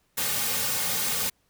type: noise with comb filter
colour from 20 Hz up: white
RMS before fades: -27 dBFS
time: 0.17-1.3 s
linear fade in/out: 10 ms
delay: 3 ms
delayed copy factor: -0.8
effects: pink hiss -69 dBFS RMS until 1.49 s